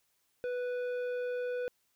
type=tone with tanh clipping; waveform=sine; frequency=493.9 Hz; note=B4; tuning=in tune; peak=-34 dBFS; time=0.44-1.68 s; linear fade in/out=0 ms; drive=10 dB; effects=white hiss -75 dBFS RMS until 1.95 s